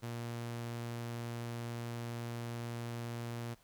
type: tone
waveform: sawtooth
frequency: 117.9 Hz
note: A#2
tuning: 20 cents sharp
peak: -35 dBFS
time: 0.02-3.55 s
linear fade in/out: 20 ms
effects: pink hiss -67 dBFS RMS until 3.63 s